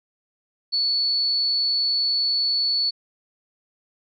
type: tone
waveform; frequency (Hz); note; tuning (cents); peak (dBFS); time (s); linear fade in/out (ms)
sine; 4435; C#8; 0; -19; 0.72-2.91; 20
effects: none